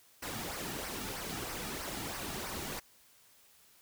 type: noise with flanger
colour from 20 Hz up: pink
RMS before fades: -40 dBFS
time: 0.22-2.8 s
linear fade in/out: 10 ms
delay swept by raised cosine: 0.27 to 1.97 ms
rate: 3.1 Hz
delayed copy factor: -0.55
effects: white hiss -63 dBFS RMS until 3.81 s